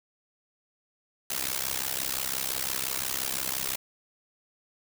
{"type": "noise with amplitude modulation", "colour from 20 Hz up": "white", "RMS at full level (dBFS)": -27, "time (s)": [1.3, 3.76], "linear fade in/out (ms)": 5, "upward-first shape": "sine", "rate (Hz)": 65.8, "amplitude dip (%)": 95, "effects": []}